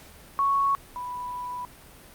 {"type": "tone pair in turn", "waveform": "sine", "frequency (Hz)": [1108.7, 987.7], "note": ["C#6", "B5"], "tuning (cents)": [0, 0], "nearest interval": "major second", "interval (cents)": 200, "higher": "first", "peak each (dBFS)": [-20, -31], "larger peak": "first", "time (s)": [[0.39, 0.75], [0.96, 1.65]], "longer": "second", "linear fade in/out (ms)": 0, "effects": ["pink hiss -49 dBFS RMS until 2.14 s", "Opus 48 kbps"]}